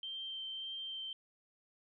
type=tone with vibrato; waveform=sine; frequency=3136 Hz; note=G7; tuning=in tune; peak=-40 dBFS; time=0.03-1.13 s; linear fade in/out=2 ms; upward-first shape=sine; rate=1.7 Hz; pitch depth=10 cents each way; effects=none